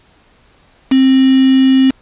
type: tone with quantisation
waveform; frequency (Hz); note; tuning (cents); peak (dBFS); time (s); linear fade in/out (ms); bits
sine; 264.2; C4; +17; -6; 0.91-1.91; 10; 3
effects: pink hiss -50 dBFS RMS until 2.01 s + resampled to 8000 Hz